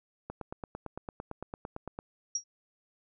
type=click train; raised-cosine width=1 ms; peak=-24 dBFS; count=16; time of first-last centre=0.3-1.989 s; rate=8.88 Hz
type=tone with exponential decay; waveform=sine; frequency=5680 Hz; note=F8; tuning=28 cents sharp; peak=-25 dBFS; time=2.35-2.44 s; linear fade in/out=5 ms; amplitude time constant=19 ms
effects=none